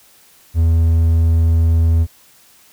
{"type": "tone", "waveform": "triangle", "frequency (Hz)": 82.2, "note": "E2", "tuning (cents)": -4, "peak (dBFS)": -8, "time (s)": [0.54, 2.07], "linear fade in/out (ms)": 50, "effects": ["white hiss -49 dBFS RMS until 2.72 s"]}